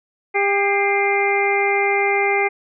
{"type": "harmonic tone with a mistuned harmonic", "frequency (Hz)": 400, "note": "G4", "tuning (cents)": 35, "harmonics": [1, 2, 3, 4, 5, 6], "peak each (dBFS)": [-20, -21, -30, -31, -20, -25], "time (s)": [0.34, 2.49], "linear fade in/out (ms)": 20, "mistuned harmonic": 5, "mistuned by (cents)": 74, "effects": []}